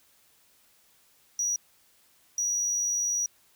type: tone bursts at uneven times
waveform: triangle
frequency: 5800 Hz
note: F#8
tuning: 35 cents flat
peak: -24 dBFS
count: 2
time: 1.39-1.56 / 2.38-3.26 s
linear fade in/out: 2 ms
effects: white hiss -63 dBFS RMS until 3.55 s